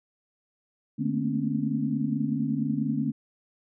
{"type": "tone cluster", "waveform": "sine", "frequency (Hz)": [148.9, 217.6, 228, 254.1, 278.5], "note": ["D3", "A3", "A#3", "B3", "C#4"], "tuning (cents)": [24, -19, -38, 49, 8], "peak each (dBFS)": -31, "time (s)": [0.98, 3.12], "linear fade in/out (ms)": 20, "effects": []}